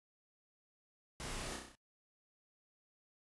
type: noise with echo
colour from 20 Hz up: pink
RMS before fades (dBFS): -45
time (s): 1.2-1.56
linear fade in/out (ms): 0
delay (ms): 32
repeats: 6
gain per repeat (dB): -3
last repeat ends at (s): 1.752
effects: noise-tail reverb RT60 0.1 s tail -21 dB re dry + resampled to 24000 Hz